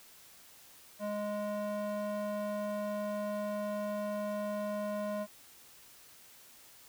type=tone with band-pass filter; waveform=square; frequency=207.7 Hz; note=G#3; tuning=in tune; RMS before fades=-36 dBFS; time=0.99-5.27 s; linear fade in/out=50 ms; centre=640 Hz; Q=1.5; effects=white hiss -57 dBFS RMS until 6.88 s